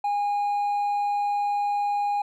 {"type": "tone with hard clipping", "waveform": "sine", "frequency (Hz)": 818, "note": "G#5", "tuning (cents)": -26, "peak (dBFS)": -23, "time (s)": [0.04, 2.22], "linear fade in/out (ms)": 5, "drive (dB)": 2, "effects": []}